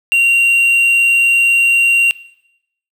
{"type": "tone with quantisation", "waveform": "triangle", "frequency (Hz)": 2759, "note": "F7", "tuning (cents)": -22, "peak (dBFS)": -7, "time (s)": [0.12, 2.11], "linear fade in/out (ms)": 0, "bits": 5, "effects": ["noise-tail reverb RT60 0.8 s tail -19 dB re dry"]}